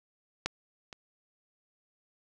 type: clicks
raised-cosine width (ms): 0.2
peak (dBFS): -12 / -26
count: 2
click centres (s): 0.46 / 0.928
effects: none